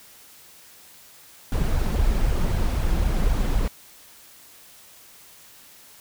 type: noise with flanger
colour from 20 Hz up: brown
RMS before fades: -21 dBFS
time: 1.52-3.68 s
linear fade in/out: 2 ms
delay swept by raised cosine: 1.2 to 5.7 ms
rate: 3.9 Hz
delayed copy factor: +0.55
effects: white hiss -49 dBFS RMS until 6 s